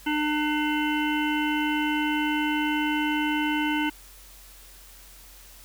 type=harmonic tone; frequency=300 Hz; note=D4; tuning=37 cents sharp; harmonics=1 / 3 / 5 / 7 / 9 / 10; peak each=-25 / -30 / -32 / -33 / -35 / -35 dBFS; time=0.06-3.9 s; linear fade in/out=10 ms; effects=added 45 Hz sine -50 dBFS peak until 5.64 s + white hiss -50 dBFS RMS until 5.64 s